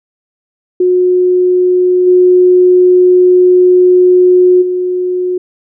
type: tone with level steps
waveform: sine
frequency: 363 Hz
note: F#4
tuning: 33 cents flat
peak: -6 / -3 / -11 dBFS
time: 0.8-5.38 s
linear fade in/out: 5 ms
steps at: 2.06 / 4.61 s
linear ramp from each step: 20 ms
effects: none